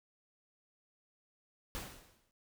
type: noise with exponential decay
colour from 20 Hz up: pink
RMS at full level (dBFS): -40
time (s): 1.75-2.31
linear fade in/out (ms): 0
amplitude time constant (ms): 120
effects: noise-tail reverb RT60 0.2 s tail -24 dB re dry